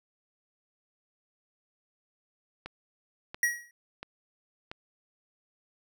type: click train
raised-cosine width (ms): 0.3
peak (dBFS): -23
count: 4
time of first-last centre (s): 2.66-4.715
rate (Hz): 1.46
type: tone with exponential decay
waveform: square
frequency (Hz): 1907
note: A#6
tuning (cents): +39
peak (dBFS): -21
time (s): 3.43-3.71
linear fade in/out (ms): 2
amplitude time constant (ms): 60
effects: none